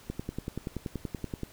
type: click train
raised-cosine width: 3 ms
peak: -20 dBFS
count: 15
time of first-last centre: 0.1-1.433 s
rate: 10.5 Hz
effects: pink hiss -54 dBFS RMS until 1.52 s